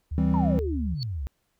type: tone with pitch glide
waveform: sine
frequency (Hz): 75.8 to 74.28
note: D#2 to D2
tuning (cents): -45 to +20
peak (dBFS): -27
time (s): 0.11-0.95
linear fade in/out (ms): 10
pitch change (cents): -35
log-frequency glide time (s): 0.3-0.76
type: chord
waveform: triangle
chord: C major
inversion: first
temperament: equal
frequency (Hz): 164.81 / 196 / 261.6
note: E3 / G3 / C4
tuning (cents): 0 / 0 / 0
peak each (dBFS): -22 / -23 / -26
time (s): 0.18-0.59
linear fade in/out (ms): 0
type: exponential sweep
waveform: sine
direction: down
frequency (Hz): 987.8 to 59.5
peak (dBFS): -28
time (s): 0.34-1.27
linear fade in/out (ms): 0
type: tone with exponential growth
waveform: sine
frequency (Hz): 4435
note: C#8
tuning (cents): 0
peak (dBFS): -28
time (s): 0.95-1.03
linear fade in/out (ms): 0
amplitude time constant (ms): 16
effects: pink hiss -73 dBFS RMS until 1.59 s